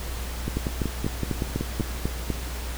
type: two click trains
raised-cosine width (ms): 3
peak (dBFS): -13 / -12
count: 8 / 8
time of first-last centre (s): 0.48-1.798 / 0.57-2.303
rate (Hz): 5.31 / 4.04
effects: added 60 Hz sine -31 dBFS peak until 2.77 s + pink hiss -37 dBFS RMS until 2.77 s